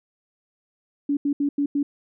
sine tone bursts at uneven times, 285.6 Hz, D4, 48 cents flat, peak -19 dBFS, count 5, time 1.09-1.17 / 1.25-1.33 / 1.4-1.49 / 1.58-1.66 / 1.75-1.83 s, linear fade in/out 5 ms, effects none

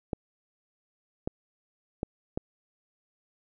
clicks, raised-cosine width 2 ms, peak -16 dBFS, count 4, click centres 0.132 / 1.275 / 2.031 / 2.375 s, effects none

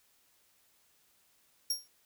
sawtooth tone with exponential decay, 5580 Hz, F8, 2 cents flat, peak -24 dBFS, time 1.7-1.88 s, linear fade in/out 5 ms, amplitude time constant 37 ms, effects white hiss -69 dBFS RMS until 2.05 s

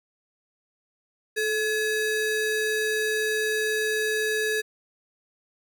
square ring-modulated tone, 1065 Hz, C6, 30 cents sharp, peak -21 dBFS, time 1.36-4.62 s, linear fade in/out 20 ms, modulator 632 Hz, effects none

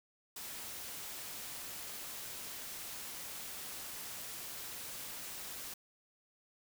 white noise, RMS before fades -45 dBFS, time 0.36-5.74 s, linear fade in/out 5 ms, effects none

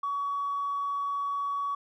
triangle tone with tanh clipping, 1129 Hz, C#6, 31 cents sharp, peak -28 dBFS, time 0.03-1.75 s, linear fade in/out 5 ms, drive 4 dB, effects none

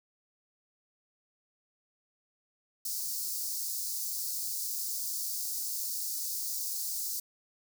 white high-pass noise, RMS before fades -35 dBFS, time 2.85-7.2 s, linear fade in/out 5 ms, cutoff 4500 Hz, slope 48 dB/octave, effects none

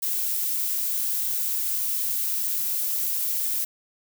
violet noise, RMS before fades -26 dBFS, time 0.02-3.65 s, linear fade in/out 10 ms, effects none

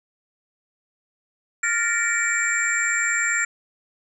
sine tone cluster, 1399 / 1775 / 1875 / 2304 / 7360 Hz, F6 / A6 / A#6 / D7 / A#8, +3 / +15 / +10 / -34 / -23 cents, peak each -26 dBFS, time 1.63-3.45 s, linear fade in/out 5 ms, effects none

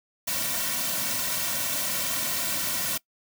white noise with comb filter, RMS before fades -28 dBFS, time 0.27-2.98 s, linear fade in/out 10 ms, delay 2.4 ms, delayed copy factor -0.75, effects noise-tail reverb RT60 0.1 s tail -22 dB re dry

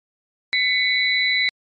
sine tone cluster, 2011 / 2219 / 3963 Hz, B6 / C#7 / B7, +31 / +1 / +5 cents, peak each -21 dBFS, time 0.53-1.49 s, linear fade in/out 0 ms, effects MP3 48 kbps

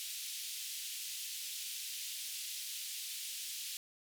pink band-pass noise, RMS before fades -43 dBFS, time 0-3.77 s, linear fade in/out 0 ms, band 2900 to 16000 Hz, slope 24 dB/octave, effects none

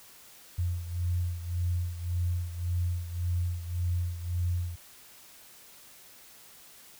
sine beating tone pair, 87.31 / 89.11 Hz, F2 / F2, 0 / +35 cents, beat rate 1.8 Hz, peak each -29 / -34 dBFS, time 0.58-4.76 s, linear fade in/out 10 ms, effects white hiss -53 dBFS RMS until 6.99 s

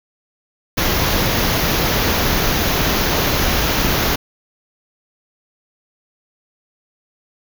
pink band-stop noise, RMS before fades -17 dBFS, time 0.77-4.16 s, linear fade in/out 10 ms, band 6700 to 11000 Hz, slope 96 dB/octave, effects none

